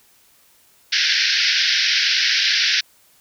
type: band-pass noise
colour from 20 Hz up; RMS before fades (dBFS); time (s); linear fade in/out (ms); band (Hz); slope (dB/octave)
white; -18; 0.92-2.81; 10; 1500 to 5600; 96
effects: white hiss -55 dBFS RMS until 3.2 s